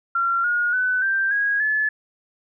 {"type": "tone with pitch steps", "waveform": "sine", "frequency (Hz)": [1372, 1436.1, 1503.1, 1573.3, 1646.7, 1723.6], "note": ["F6", "F6", "F#6", "G6", "G#6", "A6"], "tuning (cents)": [-31, 48, 27, 6, -15, -36], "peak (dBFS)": -18, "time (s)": [0.15, 1.89], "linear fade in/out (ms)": 5, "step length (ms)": 290, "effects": []}